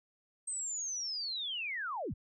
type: linear sweep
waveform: sine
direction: down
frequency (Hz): 8372 to 41.2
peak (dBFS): -35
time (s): 0.47-2.14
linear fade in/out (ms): 10
effects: none